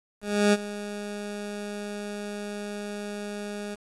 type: tone with ADSR envelope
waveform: 20% pulse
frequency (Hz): 206.1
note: G#3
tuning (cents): -13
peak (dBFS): -12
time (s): 0.21-3.76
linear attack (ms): 320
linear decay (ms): 35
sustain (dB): -16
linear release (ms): 24
effects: resampled to 24000 Hz + 8-bit